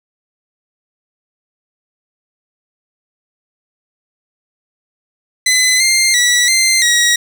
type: tone with pitch steps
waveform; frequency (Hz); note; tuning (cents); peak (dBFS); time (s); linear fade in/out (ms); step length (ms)
15% pulse; 2022 / 2105 / 1948 / 2084 / 1906; B6 / C7 / B6 / C7 / A#6; +40 / +10 / -24 / -7 / +38; -3; 5.46-7.16; 5; 340
effects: none